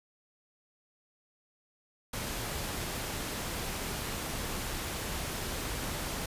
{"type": "noise", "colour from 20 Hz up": "pink", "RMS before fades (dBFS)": -36, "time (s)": [2.13, 6.26], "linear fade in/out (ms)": 5, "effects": ["resampled to 32000 Hz"]}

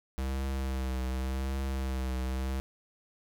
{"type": "tone with vibrato", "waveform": "square", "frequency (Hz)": 65.7, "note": "C2", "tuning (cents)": 8, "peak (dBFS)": -31, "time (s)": [0.18, 2.6], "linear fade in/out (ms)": 0, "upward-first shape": "triangle", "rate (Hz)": 0.88, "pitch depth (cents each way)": 41, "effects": []}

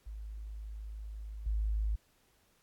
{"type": "tone with level steps", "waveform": "sine", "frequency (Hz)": 53, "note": "G#1", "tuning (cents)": 36, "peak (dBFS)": [-40, -29], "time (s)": [0.06, 1.96], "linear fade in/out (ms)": 10, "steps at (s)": 1.46, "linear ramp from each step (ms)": 5, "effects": ["pink hiss -70 dBFS RMS until 2.62 s", "AAC 64 kbps"]}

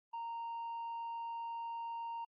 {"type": "tone with tanh clipping", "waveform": "sine", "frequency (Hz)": 927, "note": "A#5", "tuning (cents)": -10, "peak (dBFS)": -40, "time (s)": [0.13, 2.25], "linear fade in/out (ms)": 10, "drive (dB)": 2, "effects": ["AAC 64 kbps"]}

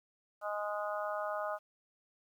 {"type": "harmonic tone", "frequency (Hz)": 207.7, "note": "G#3", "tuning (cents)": 0, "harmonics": [3, 4, 5, 6, 7], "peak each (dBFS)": [-37, -42, -45, -40, -45], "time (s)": [0.41, 1.59], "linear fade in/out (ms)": 50, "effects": ["11-bit"]}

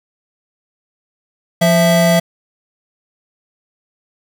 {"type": "tone pair together", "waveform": "square", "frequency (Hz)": [173.9, 661.5], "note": ["F3", "E5"], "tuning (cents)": [-7, 6], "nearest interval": "octave + major seventh", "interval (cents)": 2313, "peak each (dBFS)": -13, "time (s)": [1.61, 2.2], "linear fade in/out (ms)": 10, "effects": []}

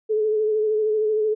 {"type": "tone with vibrato", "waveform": "sine", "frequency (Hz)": 430, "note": "A4", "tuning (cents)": -40, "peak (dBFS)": -18, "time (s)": [0.09, 1.35], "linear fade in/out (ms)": 20, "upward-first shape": "sine", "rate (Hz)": 13, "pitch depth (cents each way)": 31, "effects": []}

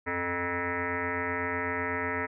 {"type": "tone with frequency modulation", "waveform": "sine", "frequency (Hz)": 1135, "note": "C#6", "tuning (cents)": 41, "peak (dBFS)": -28, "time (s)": [0.06, 2.27], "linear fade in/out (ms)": 20, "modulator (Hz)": 174, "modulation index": 5.6, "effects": []}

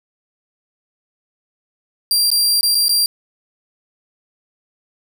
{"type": "tone with dropouts", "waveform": "sawtooth", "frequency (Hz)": 4739, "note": "D8", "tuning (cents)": 15, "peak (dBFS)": -10, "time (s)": [2.11, 3.06], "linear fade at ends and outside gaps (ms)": 1, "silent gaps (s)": [[2.303, 2.315], [2.61, 2.63], [2.747, 2.752], [2.883, 2.893]], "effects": []}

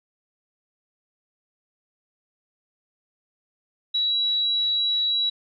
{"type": "tone", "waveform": "sine", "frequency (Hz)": 3901, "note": "B7", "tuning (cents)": -22, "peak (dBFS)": -20, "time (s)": [3.94, 5.3], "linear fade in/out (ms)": 10, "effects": []}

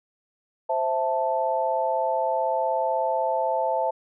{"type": "chord", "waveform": "sine", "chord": "A minor", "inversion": "first", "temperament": "equal", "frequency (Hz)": [523.3, 659.3, 880], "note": ["C5", "E5", "A5"], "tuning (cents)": [0, 0, 0], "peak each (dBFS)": [-27, -26, -25], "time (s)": [0.69, 3.91], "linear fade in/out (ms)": 10, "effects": []}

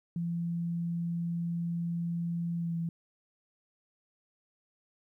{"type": "tone with pitch glide", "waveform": "sine", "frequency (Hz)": [170, 166.98], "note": ["F3", "E3"], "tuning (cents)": [-46, 23], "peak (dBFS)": -30, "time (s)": [0.16, 2.89], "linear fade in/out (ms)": 2, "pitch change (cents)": -31, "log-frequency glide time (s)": [2.57, 2.78], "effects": ["12-bit"]}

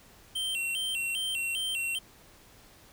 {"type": "tone with vibrato", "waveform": "square", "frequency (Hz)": 2920, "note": "F#7", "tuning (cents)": -24, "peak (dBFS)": -30, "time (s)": [0.35, 1.99], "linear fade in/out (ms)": 10, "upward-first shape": "square", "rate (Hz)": 2.5, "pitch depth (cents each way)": 120, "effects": ["pink hiss -56 dBFS RMS until 2.92 s"]}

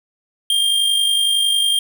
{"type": "tone with amplitude modulation", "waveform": "square", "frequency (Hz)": 3200, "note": "G7", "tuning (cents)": 35, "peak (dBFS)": -13, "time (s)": [0.5, 1.79], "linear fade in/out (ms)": 2, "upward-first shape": "sine", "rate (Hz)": 50.9, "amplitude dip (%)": 40, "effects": []}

